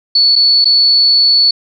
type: tone with dropouts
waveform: sine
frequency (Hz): 4435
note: C#8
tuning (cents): 0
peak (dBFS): -6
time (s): 0.15-1.51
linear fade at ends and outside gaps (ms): 5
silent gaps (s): 0.356-0.36 / 0.645-0.654
effects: none